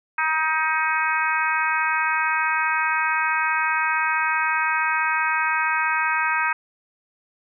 harmonic tone, 315.3 Hz, D#4, 23 cents sharp, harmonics 3 / 4 / 5 / 6 / 7 / 8, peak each -25 / -26 / -24 / -30 / -29 / -28 dBFS, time 0.18-6.53 s, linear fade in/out 5 ms, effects none

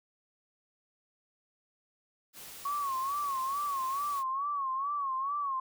white noise, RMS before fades -47 dBFS, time 2.33-4.24 s, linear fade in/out 50 ms
sine tone with vibrato, 1106 Hz, C#6, 4 cents flat, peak -30 dBFS, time 2.65-5.6 s, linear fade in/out 5 ms, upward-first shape sine, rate 2.3 Hz, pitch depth 100 cents each way
effects none

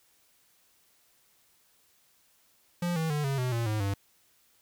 square tone with pitch steps, 174.61 / 161.05 / 148.53 / 137 / 126.35 / 116.54 / 107.49 / 99.14 Hz, F3 / E3 / D3 / C#3 / B2 / A#2 / A2 / G2, 0 / -40 / +20 / -20 / +40 / 0 / -40 / +20 cents, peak -28 dBFS, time 2.82-3.94 s, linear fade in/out 5 ms, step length 140 ms, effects white hiss -66 dBFS RMS until 4.61 s

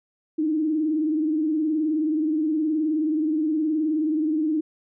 sine tone with vibrato, 310 Hz, D#4, 6 cents flat, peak -20 dBFS, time 0.38-4.61 s, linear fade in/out 10 ms, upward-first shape sine, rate 19 Hz, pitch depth 72 cents each way, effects none

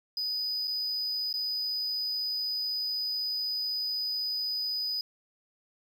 triangle tone with dropouts, 4978 Hz, D#8, in tune, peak -28 dBFS, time 0.17-5.01 s, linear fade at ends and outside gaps 2 ms, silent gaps 0.674-0.678 / 1.328-1.339 s, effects 10-bit

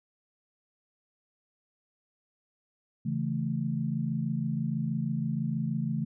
sine chord, A major, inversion first, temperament equal, 138.59 / 164.81 / 220 Hz, C#3 / E3 / A3, 0 / 0 / 0 cents, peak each -32 dBFS, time 3.05-6.05 s, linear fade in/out 10 ms, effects none

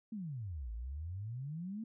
sine exponential two-way sweep, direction down then up, 231 to 53.3 to 231 Hz, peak -39 dBFS, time 0.12-1.84 s, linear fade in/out 5 ms, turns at 0.72 s, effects none

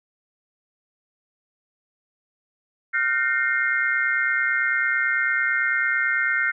sine tone cluster, 1406 / 1535 / 1830 / 2118 Hz, F6 / G6 / A#6 / C7, +11 / -37 / -32 / +21 cents, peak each -25 dBFS, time 2.93-6.52 s, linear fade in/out 20 ms, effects none

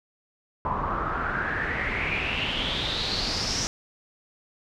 pink noise with low-pass filter sweep, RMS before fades -28 dBFS, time 0.65-3.67 s, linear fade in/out 0 ms, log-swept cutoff 1000 to 5900 Hz, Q 6.6, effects none

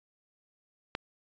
click, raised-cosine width 0.3 ms, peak -16 dBFS, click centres 0.951 s, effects resampled to 16000 Hz

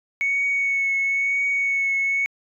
sine tone with vibrato, 2217 Hz, C#7, in tune, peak -18 dBFS, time 0.21-2.26 s, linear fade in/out 0 ms, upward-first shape triangle, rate 1 Hz, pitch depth 21 cents each way, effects tanh soft clip ceiling -15 dBFS

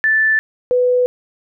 sine tone pair in turn, 1758 / 496.8 Hz, A6 / B4, -2 / +10 cents, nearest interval octave + minor seventh, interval 2188 cents, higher first, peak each -11 dBFS, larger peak neither, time 0.04-0.39 / 0.71-1.06 s, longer neither, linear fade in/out 0 ms, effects none

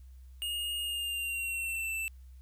square tone with pitch glide, 2851 to 2660 Hz, F7 to E7, +35 to +15 cents, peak -33 dBFS, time 0.42-2.08 s, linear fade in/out 0 ms, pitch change -120 cents, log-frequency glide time 0.82-1.95 s, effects added 64 Hz sine -48 dBFS peak until 2.41 s + white hiss -72 dBFS RMS until 2.41 s

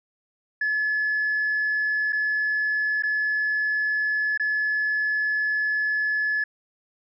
sine tone with dropouts, 1714 Hz, A6, 46 cents flat, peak -20 dBFS, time 0.61-6.44 s, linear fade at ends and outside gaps 5 ms, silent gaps 2.124-2.129 / 3.024-3.034 / 4.376-4.397 s, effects tanh soft clip ceiling -18 dBFS

